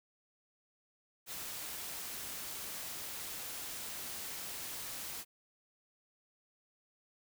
white noise, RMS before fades -43 dBFS, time 1.26-5.25 s, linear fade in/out 50 ms, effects none

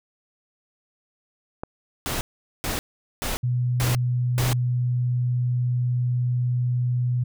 click, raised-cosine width 1 ms, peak -16 dBFS, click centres 1.635 s
pink noise bursts, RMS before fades -27 dBFS, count 5, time 2.06-4.53 s, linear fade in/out 0 ms, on 150 ms, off 430 ms
sine tone, 123.47 Hz, B2, in tune, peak -20 dBFS, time 3.43-7.24 s, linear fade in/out 10 ms
effects none

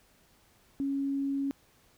sine tone, 276.4 Hz, C#4, 5 cents flat, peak -28 dBFS, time 0.8-1.51 s, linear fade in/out 0 ms, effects pink hiss -64 dBFS RMS until 1.97 s

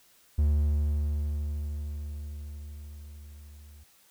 triangle tone with level ramp, 73.9 Hz, D2, 11 cents sharp, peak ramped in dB -18 to -46 dBFS, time 0.38-3.84 s, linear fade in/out 10 ms, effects white hiss -61 dBFS RMS until 4.1 s

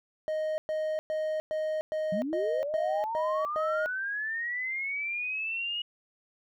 triangle tone bursts, 622.3 Hz, D#5, in tune, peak -26 dBFS, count 9, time 0.28-3.86 s, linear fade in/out 0 ms, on 300 ms, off 110 ms
sine linear sweep, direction up, 174.61 to 2899 Hz, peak -30 dBFS, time 2.12-5.82 s, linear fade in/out 5 ms
effects none

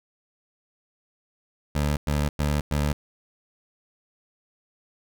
20% pulse tone bursts, 73.42 Hz, D2, in tune, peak -17 dBFS, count 4, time 1.75-2.93 s, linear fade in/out 5 ms, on 220 ms, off 100 ms, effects none

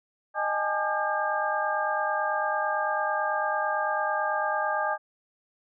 sine tone cluster, 616 / 813 / 862 / 1205 / 1603 Hz, D#5 / G#5 / A5 / D6 / G6, -17 / -37 / -36 / +44 / +38 cents, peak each -31 dBFS, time 0.34-4.98 s, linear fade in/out 50 ms, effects none

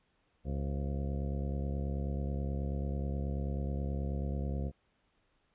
harmonic tone with a mistuned harmonic, 69.3 Hz, C#2, in tune, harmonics 1 / 2 / 3 / 4 / 5 / 6 / 7 / 8 / 9 / 10, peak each -34 / -38 / -41 / -48 / -49 / -50 / -51 / -48 / -59 / -53 dBFS, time 0.44-4.72 s, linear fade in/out 50 ms, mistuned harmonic 8, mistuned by -70 cents, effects pink hiss -74 dBFS RMS until 5.54 s + resampled to 8000 Hz

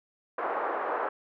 pink band-pass noise, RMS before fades -31 dBFS, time 0.38-1.09 s, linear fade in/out 5 ms, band 460 to 1400 Hz, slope 24 dB/octave, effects none

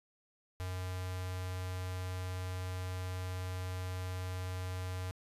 square tone with notch filter, 91.9 Hz, F#2, 11 cents flat, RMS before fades -39 dBFS, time 0.6-5.11 s, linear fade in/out 0 ms, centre 220 Hz, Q 0.58, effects resampled to 32000 Hz

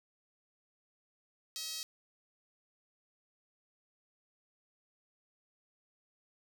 sawtooth tone with high-pass filter, 640 Hz, D#5, 49 cents sharp, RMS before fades -41 dBFS, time 1.56-1.83 s, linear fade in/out 0 ms, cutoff 4500 Hz, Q 2.2, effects none

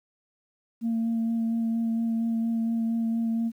sine tone with vibrato, 228.3 Hz, A#3, 36 cents flat, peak -22 dBFS, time 0.81-3.52 s, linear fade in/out 50 ms, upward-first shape sine, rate 4.3 Hz, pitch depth 14 cents each way, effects tanh soft clip ceiling -21 dBFS + 10-bit

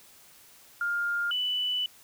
sine tone pair in turn, 1407 / 2981 Hz, F6 / F#7, +12 / +12 cents, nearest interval octave + minor second, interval 1300 cents, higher second, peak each -26 dBFS, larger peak neither, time 0.81-1.31 / 1.31-1.86 s, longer second, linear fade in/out 2 ms, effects white hiss -55 dBFS RMS until 2.03 s

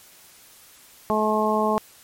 harmonic tone, 214.8 Hz, A3, 41 cents flat, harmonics 1 / 2 / 3 / 4 / 5, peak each -25 / -25 / -25 / -25 / -25 dBFS, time 1.1-1.78 s, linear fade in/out 0 ms, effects white hiss -50 dBFS RMS until 2.03 s + MP3 64 kbps

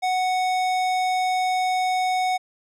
sine tone with tanh clipping, 740 Hz, F#5, in tune, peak -22 dBFS, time 0.02-2.38 s, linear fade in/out 20 ms, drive 18 dB, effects none

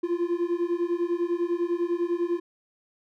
triangle beating tone pair, 341.2 / 351.2 Hz, F4 / F4, -40 / +10 cents, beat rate 10 Hz, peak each -25 dBFS, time 0.03-2.4 s, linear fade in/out 10 ms, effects none

